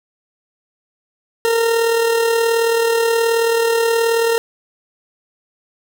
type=tone with amplitude modulation; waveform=40% pulse; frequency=460 Hz; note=A#4; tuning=23 cents flat; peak=-11 dBFS; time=1.45-4.38 s; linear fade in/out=0 ms; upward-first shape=sine; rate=38.7 Hz; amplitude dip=40%; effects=none